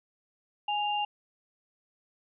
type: tone pair together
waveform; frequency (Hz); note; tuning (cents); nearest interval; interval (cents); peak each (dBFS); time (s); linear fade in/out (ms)
sine; 830.6 / 2794; G#5 / F7; 0 / 0; octave + major sixth; 2100; -28 / -33; 0.68-1.05; 5
effects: none